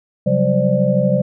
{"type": "tone cluster", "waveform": "sine", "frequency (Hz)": [136.2, 182.7, 195.2, 523, 589], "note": ["C#3", "F#3", "G3", "C5", "D5"], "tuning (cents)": [-30, -22, -7, -1, 5], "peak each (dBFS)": -19, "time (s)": [0.26, 1.22], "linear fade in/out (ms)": 10, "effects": []}